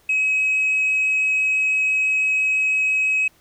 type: tone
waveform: sine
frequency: 2551 Hz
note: D#7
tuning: 43 cents sharp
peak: -15 dBFS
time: 0.09-3.28 s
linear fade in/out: 5 ms
effects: tanh soft clip ceiling -14 dBFS + pink hiss -57 dBFS RMS until 3.4 s